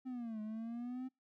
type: exponential two-way sweep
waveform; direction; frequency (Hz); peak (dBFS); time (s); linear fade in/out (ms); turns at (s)
triangle; down then up; 261.6 to 212 to 261.6; -38; 0.05-1.09; 20; 0.41
effects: noise-tail reverb RT60 0.2 s tail -25 dB re dry